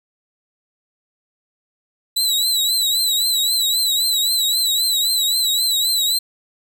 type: tone with vibrato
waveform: sawtooth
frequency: 3951 Hz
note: B7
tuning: in tune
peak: -13 dBFS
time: 2.16-6.19 s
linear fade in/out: 10 ms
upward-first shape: triangle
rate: 3.8 Hz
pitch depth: 95 cents each way
effects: none